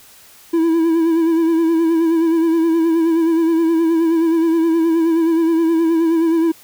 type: tone with vibrato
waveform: triangle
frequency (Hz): 329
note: E4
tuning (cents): -3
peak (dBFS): -10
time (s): 0.53-6.52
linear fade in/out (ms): 10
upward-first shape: sine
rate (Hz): 9.5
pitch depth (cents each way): 44
effects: white hiss -45 dBFS RMS until 6.63 s